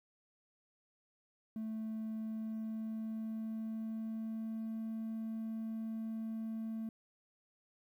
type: tone with pitch glide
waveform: triangle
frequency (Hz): 220 to 222.9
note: A3 to A3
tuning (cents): 0 to +23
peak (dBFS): -35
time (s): 1.56-6.89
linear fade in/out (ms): 2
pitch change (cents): +23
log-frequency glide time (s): 2.12-4.79
effects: tanh soft clip ceiling -32 dBFS + 12-bit